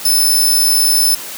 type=tone with amplitude modulation; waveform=15% pulse; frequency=5274 Hz; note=E8; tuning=in tune; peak=-3 dBFS; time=0.05-1.15 s; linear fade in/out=5 ms; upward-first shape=sine; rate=161 Hz; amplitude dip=25%; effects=white hiss -28 dBFS RMS until 1.37 s + high-pass 150 Hz 12 dB/octave